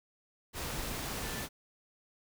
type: tone in noise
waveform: sine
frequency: 1760 Hz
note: A6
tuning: in tune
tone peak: -47 dBFS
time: 1.2-1.47 s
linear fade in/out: 50 ms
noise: pink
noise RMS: -38 dBFS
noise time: 0.53-1.49 s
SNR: -12 dB
effects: none